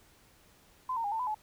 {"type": "tone with pitch steps", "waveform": "sine", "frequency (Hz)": [1021, 917, 815, 895, 1000, 856], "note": ["C6", "A#5", "G#5", "A5", "B5", "A5"], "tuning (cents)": [-43, -29, -33, 29, 21, -48], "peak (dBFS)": -30, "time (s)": [0.89, 1.346], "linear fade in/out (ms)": 5, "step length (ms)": 76, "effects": ["pink hiss -62 dBFS RMS until 1.42 s"]}